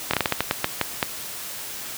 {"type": "slowing click train", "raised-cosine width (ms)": 0.3, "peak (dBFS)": -3, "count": 11, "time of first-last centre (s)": [0.11, 1.028], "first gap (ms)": 25, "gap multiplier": 1.27, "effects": ["white hiss -34 dBFS RMS until 1.97 s", "high-pass 60 Hz 12 dB/octave"]}